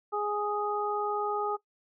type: harmonic tone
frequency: 415.3 Hz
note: G#4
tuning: in tune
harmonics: 1 / 2 / 3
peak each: -32 / -32 / -33 dBFS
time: 0.12-1.57 s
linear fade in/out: 20 ms
effects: noise-tail reverb RT60 0.1 s tail -18 dB re dry